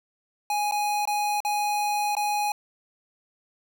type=tone with dropouts; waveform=square; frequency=830.6 Hz; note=G#5; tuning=in tune; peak=-24 dBFS; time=0.5-2.52 s; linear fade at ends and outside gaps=2 ms; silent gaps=0.712-0.721 / 1.054-1.074 / 1.404-1.449 / 2.152-2.167 s; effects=none